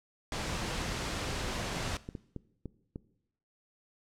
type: noise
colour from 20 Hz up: pink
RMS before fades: -35 dBFS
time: 0.32-1.97 s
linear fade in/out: 2 ms
type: clicks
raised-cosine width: 3 ms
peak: -26 dBFS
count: 7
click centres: 1.768 / 1.877 / 2.089 / 2.152 / 2.363 / 2.657 / 2.959 s
effects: noise-tail reverb RT60 0.8 s tail -19 dB re dry + low-pass 7000 Hz 12 dB/octave